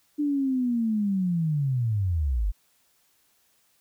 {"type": "linear sweep", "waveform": "sine", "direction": "down", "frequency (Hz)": [298.6, 43.66], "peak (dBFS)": -22, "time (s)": [0.18, 2.52], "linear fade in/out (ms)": 20, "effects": ["white hiss -66 dBFS RMS until 3.8 s"]}